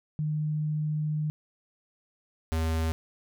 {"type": "tone pair in turn", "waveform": ["sine", "square"], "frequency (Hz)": [152.4, 80.73], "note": ["D#3", "E2"], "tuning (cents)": [-36, -36], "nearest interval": "major seventh", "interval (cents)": 1100, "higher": "first", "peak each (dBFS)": -26, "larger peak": "neither", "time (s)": [[0.19, 1.3], [2.52, 2.92]], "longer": "first", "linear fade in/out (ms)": 0, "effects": []}